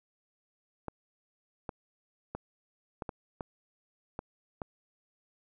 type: clicks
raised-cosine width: 1 ms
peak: -22 dBFS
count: 8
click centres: 0.883 / 1.692 / 2.35 / 3.022 / 3.092 / 3.408 / 4.191 / 4.618 s
effects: none